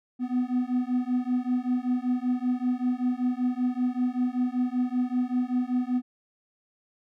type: beating tone pair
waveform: triangle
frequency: 246.9 / 252.1 Hz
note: B3 / B3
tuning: 0 / +36 cents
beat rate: 5.2 Hz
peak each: -25 dBFS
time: 0.19-6.02 s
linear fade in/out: 50 ms
effects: none